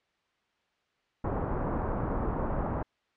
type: low-pass noise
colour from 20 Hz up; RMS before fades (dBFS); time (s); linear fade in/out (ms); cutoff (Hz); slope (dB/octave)
pink; -31; 1.24-2.83; 5; 1200; 24
effects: white hiss -73 dBFS RMS until 3.16 s + low-pass 3000 Hz 12 dB/octave